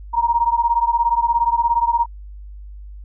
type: beating tone pair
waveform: sine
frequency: 932.3 / 949.3 Hz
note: A#5 / A#5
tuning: 0 / +31 cents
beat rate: 17 Hz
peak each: -17 / -18 dBFS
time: 0.13-2.06 s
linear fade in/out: 20 ms
effects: added 50 Hz sine -33 dBFS peak until 3.04 s